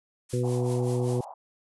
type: noise with tremolo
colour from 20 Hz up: blue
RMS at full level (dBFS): -39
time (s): 0.29-1.25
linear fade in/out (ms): 10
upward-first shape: triangle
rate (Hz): 5.2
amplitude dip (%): 85
type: harmonic tone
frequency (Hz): 123.47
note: B2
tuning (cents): 0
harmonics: 1 / 2 / 3 / 4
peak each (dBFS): -26 / -33 / -30 / -32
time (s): 0.33-1.21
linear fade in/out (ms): 5
type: band-pass noise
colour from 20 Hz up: pink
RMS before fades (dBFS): -42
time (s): 0.43-1.34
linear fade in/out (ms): 5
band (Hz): 670 to 940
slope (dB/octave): 48
effects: resampled to 24000 Hz